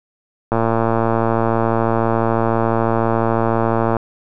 click train, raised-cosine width 1 ms, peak -3 dBFS, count 394, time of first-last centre 0.52-3.967 s, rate 114 Hz, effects none

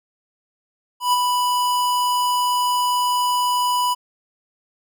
square tone with ADSR envelope, 987.8 Hz, B5, in tune, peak -14 dBFS, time 1-3.95 s, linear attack 130 ms, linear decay 23 ms, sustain -4 dB, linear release 25 ms, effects none

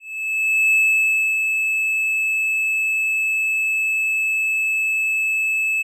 triangle tone with ADSR envelope, 2609 Hz, E7, 18 cents flat, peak -11 dBFS, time 0-5.83 s, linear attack 730 ms, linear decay 640 ms, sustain -5 dB, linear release 18 ms, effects resampled to 32000 Hz

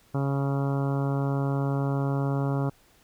harmonic tone, 138.59 Hz, C#3, in tune, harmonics 1 / 2 / 3 / 4 / 5 / 6 / 7 / 8 / 9 / 10, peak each -25 / -31 / -35 / -37 / -39 / -41 / -42 / -43 / -44 / -45 dBFS, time 0.14-2.7 s, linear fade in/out 10 ms, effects pink hiss -60 dBFS RMS until 3.03 s

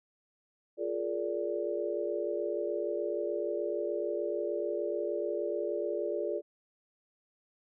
sine chord, Bb dominant seventh, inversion second, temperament just, 349.6 / 419.5 / 466.2 / 582.7 Hz, F4 / Ab4 / Bb4 / D5, +2 / +17 / 0 / -14 cents, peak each -36 / -35 / -39 / -35 dBFS, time 0.77-6.42 s, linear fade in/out 50 ms, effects none

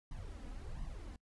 brown noise with flanger, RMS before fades -45 dBFS, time 0.11-1.16 s, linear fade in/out 2 ms, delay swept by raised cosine 1 to 4.1 ms, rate 1.4 Hz, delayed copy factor +0.75, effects noise-tail reverb RT60 0.1 s tail -24 dB re dry + resampled to 24000 Hz

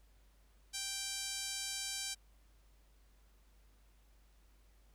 5% pulse tone with band-pass filter, 784 Hz, G5, in tune, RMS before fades -41 dBFS, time 0.73-2.15 s, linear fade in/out 20 ms, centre 6200 Hz, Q 0.55, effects added 50 Hz sine -63 dBFS peak until 4.94 s + pink hiss -73 dBFS RMS until 4.94 s

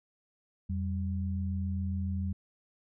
sine tone pair together, 86.1 / 193.29 Hz, F2 / G3, -24 / -24 cents, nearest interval octave + major second, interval 1400 cents, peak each -31 / -35 dBFS, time 0.69-2.33 s, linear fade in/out 10 ms, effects none

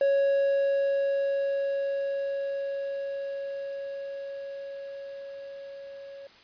triangle tone with level ramp, 554.4 Hz, C#5, in tune, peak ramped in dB -18 to -39 dBFS, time 0.01-6.27 s, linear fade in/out 2 ms, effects white hiss -54 dBFS RMS until 6.43 s + resampled to 11025 Hz

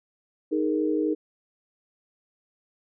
sine chord, D# suspended fourth, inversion none, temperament just, 311.1 / 414.8 / 466.7 Hz, D#4 / G#4 / A#4, 0 / -2 / +2 cents, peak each -24 / -28 / -29 dBFS, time 0.51-1.15 s, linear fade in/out 20 ms, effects none

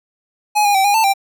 square tone with pitch steps, 840 / 816 / 772 / 815 / 888 / 788 Hz, G#5 / G#5 / G5 / G#5 / A5 / G5, +19 / -31 / -27 / -33 / +16 / +9 cents, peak -12 dBFS, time 0.55-1.138 s, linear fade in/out 20 ms, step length 98 ms, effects none

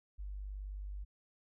sine tone, 49.41 Hz, G1, 14 cents sharp, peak -40 dBFS, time 0.18-1.05 s, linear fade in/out 20 ms, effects none

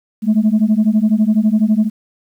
sine beating tone pair, 209.5 / 221.5 Hz, G#3 / A3, +15 / +12 cents, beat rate 12 Hz, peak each -12 dBFS, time 0.22-1.9 s, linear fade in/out 50 ms, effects tanh soft clip ceiling -6 dBFS + 8-bit

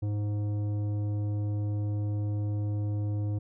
sine tone with tanh clipping, 103.83 Hz, G#2, in tune, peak -29 dBFS, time 0.02-3.39 s, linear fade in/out 10 ms, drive 11 dB, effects none

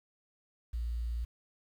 sine tone with quantisation, 58.27 Hz, A#1, in tune, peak -32 dBFS, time 0.73-1.25 s, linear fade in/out 10 ms, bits 10, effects none

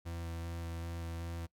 40% pulse tone with vibrato, 84 Hz, E2, 33 cents sharp, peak -38 dBFS, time 0.05-1.47 s, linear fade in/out 20 ms, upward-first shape square, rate 2.6 Hz, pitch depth 10 cents each way, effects noise-tail reverb RT60 0.1 s tail -22 dB re dry

